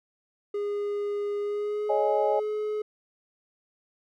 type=tone with pitch glide; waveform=triangle; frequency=409.9 to 424.6 Hz; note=G#4 to G#4; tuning=-23 to +38 cents; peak=-25 dBFS; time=0.54-2.82 s; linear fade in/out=5 ms; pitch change=+61 cents; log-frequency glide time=1.4-2.02 s
type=chord; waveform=sine; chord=C# suspended second; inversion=none; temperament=equal; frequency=554.4 / 622.3 / 830.6 Hz; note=C#5 / D#5 / G#5; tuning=0 / 0 / 0 cents; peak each=-27 dBFS; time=1.89-2.4 s; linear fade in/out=10 ms
effects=none